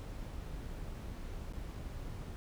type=noise with dropouts; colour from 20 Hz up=brown; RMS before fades=-43 dBFS; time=0-2.36 s; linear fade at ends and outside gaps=0 ms; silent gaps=1.525-1.535 s; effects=none